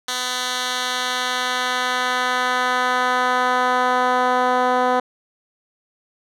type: tone with band-pass filter sweep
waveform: 10% pulse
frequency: 251 Hz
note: B3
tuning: 28 cents sharp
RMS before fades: -20 dBFS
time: 0.08-5 s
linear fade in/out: 5 ms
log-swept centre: 4600 to 690 Hz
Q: 0.85
effects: none